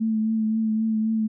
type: tone with vibrato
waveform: sine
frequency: 220 Hz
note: A3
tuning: in tune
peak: -20 dBFS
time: 0-1.28 s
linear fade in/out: 20 ms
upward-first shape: triangle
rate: 3.8 Hz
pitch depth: 28 cents each way
effects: none